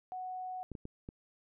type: tone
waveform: sine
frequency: 740 Hz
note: F#5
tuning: in tune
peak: -38 dBFS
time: 0.12-0.63 s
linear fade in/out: 0 ms
type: clicks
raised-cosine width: 3 ms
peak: -30 dBFS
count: 4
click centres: 0.717 / 0.752 / 0.854 / 1.089 s
effects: none